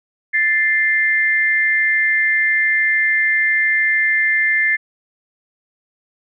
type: tone pair together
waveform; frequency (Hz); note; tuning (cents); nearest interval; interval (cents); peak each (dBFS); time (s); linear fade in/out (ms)
sine; 1760 / 2093; A6 / C7; 0 / 0; minor third; 300; -16; 0.33-4.77; 20
effects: none